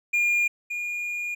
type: tone pair in turn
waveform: triangle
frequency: 2415 / 2428 Hz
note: D7 / D#7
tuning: +48 / -43 cents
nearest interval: unison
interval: 9 cents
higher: second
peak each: -18 / -26 dBFS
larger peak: first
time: 0.13-0.48 / 0.7-1.35 s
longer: second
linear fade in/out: 10 ms
effects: none